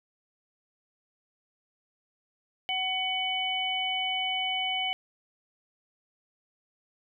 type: harmonic tone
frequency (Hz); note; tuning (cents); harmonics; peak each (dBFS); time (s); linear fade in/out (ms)
750; F#5; +23; 1 / 3 / 4; -33 / -32 / -30; 2.69-4.93; 0
effects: none